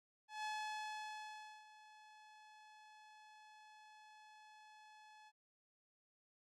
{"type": "tone with ADSR envelope", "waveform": "sawtooth", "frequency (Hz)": 856, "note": "A5", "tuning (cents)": -48, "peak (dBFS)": -37, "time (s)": [0.28, 5.32], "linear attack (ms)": 160, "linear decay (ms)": 1200, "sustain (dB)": -19, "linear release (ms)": 44, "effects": ["low-pass 6000 Hz 12 dB/octave"]}